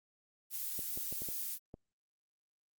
violet noise, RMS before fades -39 dBFS, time 0.5-1.59 s, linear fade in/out 50 ms
clicks, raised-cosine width 2 ms, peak -33 dBFS, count 6, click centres 0.792 / 0.975 / 1.126 / 1.22 / 1.288 / 1.741 s
effects Opus 48 kbps

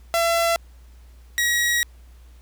sawtooth tone pair in turn, 674 / 1906.4 Hz, E5 / A#6, +38 / +38 cents, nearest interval octave + tritone, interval 1800 cents, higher second, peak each -14 / -15 dBFS, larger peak first, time 0.14-0.56 / 1.38-1.83 s, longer second, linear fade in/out 0 ms, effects added 60 Hz sine -44 dBFS peak until 2.41 s + pink hiss -59 dBFS RMS until 2.41 s

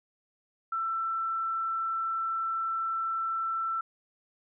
sine tone, 1336 Hz, E6, 23 cents sharp, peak -28 dBFS, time 0.72-3.81 s, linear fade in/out 5 ms, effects none

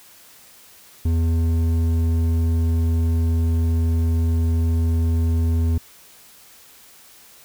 sine tone with hard clipping, 82.41 Hz, E2, in tune, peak -18 dBFS, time 1.05-5.78 s, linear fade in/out 5 ms, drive 8 dB, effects white hiss -48 dBFS RMS until 7.44 s

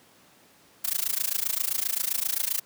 blue noise with amplitude modulation, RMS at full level -24 dBFS, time 0.84-2.6 s, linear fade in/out 10 ms, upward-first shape sine, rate 27.6 Hz, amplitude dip 95%, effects pink hiss -57 dBFS RMS until 2.65 s + high-pass 150 Hz 12 dB/octave

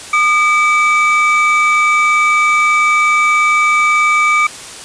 triangle tone pair together, 1218.4 / 2300 Hz, D#6 / D7, -37 / -37 cents, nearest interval major seventh, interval 1100 cents, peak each -10 dBFS, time 0.13-4.47 s, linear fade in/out 5 ms, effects white hiss -30 dBFS RMS until 4.84 s + resampled to 22050 Hz

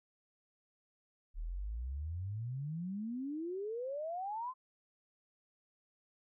sine exponential sweep, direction up, 36.71 to 1058 Hz, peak -37 dBFS, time 1.34-4.54 s, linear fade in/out 50 ms, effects none

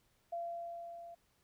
sine tone with level ramp, 684 Hz, F5, 36 cents flat, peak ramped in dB -36 to -48 dBFS, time 0.32-1.15 s, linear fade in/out 10 ms, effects pink hiss -74 dBFS RMS until 1.43 s

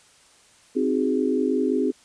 sine chord, Ab dominant seventh, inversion first, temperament equal, 261.6 / 311.1 / 370 / 415.3 Hz, C4 / Eb4 / Gb4 / Ab4, 0 / 0 / 0 / 0 cents, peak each -23 / -27 / -27 / -25 dBFS, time 0.75-1.92 s, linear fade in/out 20 ms, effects white hiss -55 dBFS RMS until 2.04 s + resampled to 22050 Hz

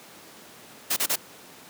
white noise bursts, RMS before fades -24 dBFS, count 3, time 0.9-1.16 s, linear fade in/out 10 ms, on 66 ms, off 31 ms, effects pink hiss -47 dBFS RMS until 1.69 s + high-pass 200 Hz 12 dB/octave

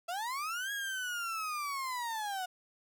35% pulse linear two-way sweep, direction up then down, 659.3 to 1661.2 to 722 Hz, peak -33 dBFS, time 0.08-2.46 s, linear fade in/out 10 ms, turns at 0.72 s, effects none

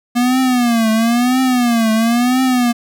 square tone with vibrato, 239.2 Hz, A#3, 45 cents sharp, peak -12 dBFS, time 0.15-2.73 s, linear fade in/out 20 ms, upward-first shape triangle, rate 0.99 Hz, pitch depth 160 cents each way, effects none

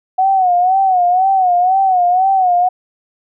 sine tone with vibrato, 741 Hz, F#5, 2 cents sharp, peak -9 dBFS, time 0.18-2.69 s, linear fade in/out 10 ms, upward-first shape sine, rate 2 Hz, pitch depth 87 cents each way, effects none

